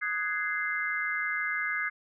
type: chord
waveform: sine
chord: Ab dominant seventh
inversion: second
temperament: just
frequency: 1245.9 / 1495.1 / 1661.2 / 2077 Hz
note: Eb6 / Gb6 / Ab6 / C7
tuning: +2 / +18 / 0 / -13 cents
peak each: -37 / -36 / -32 / -32 dBFS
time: 0.01-1.9 s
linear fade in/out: 20 ms
effects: none